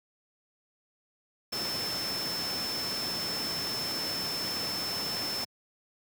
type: tone in noise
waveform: sine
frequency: 5290 Hz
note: E8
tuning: 5 cents sharp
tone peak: -32 dBFS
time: 1.52-5.45 s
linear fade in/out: 10 ms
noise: pink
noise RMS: -36 dBFS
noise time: 1.52-5.45 s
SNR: +1 dB
effects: high-pass 150 Hz 12 dB/octave